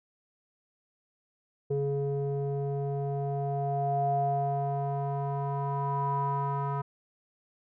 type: tone with low-pass filter sweep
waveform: square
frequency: 140.2 Hz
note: C#3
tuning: 20 cents sharp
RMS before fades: -30 dBFS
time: 1.7-6.82 s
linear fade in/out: 10 ms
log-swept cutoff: 470 to 1100 Hz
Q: 9.5
effects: none